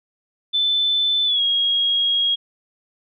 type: tone with pitch glide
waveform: sine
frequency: 3520 to 3284 Hz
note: A7 to G#7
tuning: 0 to -20 cents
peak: -16 dBFS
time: 0.53-2.36 s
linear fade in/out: 20 ms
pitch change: -120 cents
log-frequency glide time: 1.25-1.42 s
effects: none